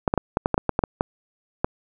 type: clicks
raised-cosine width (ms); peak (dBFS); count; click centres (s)
1; -5; 12; 0.078 / 0.139 / 0.177 / 0.371 / 0.459 / 0.543 / 0.579 / 0.693 / 0.791 / 0.838 / 1.009 / 1.645
effects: none